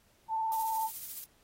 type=tone with vibrato; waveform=sine; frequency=888 Hz; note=A5; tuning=16 cents sharp; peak=-29 dBFS; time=0.28-0.9 s; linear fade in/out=50 ms; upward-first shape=square; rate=19 Hz; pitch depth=23 cents each way
type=noise with tremolo; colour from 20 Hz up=violet; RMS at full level=-38 dBFS; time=0.52-1.24 s; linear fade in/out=0 ms; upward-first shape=triangle; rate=14 Hz; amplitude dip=50%
effects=pink hiss -67 dBFS RMS until 1.43 s + AAC 48 kbps